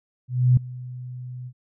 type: tone with ADSR envelope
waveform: sine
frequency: 125.3 Hz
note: B2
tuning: 25 cents sharp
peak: -11 dBFS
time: 0.28-1.53 s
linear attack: 290 ms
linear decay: 4 ms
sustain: -21 dB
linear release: 62 ms
effects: none